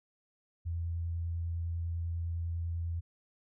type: tone with vibrato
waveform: sine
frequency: 84.3 Hz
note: E2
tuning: 39 cents sharp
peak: -32 dBFS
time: 0.65-3.01 s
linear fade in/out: 20 ms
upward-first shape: sine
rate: 10 Hz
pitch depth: 10 cents each way
effects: none